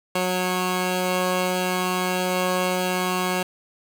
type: tone pair together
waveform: 10% pulse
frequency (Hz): 182.8 / 549.2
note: F#3 / C#5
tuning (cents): -21 / -16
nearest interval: octave + perfect fifth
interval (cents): 1905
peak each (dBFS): -14 / -20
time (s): 0.15-3.43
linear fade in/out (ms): 5
effects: none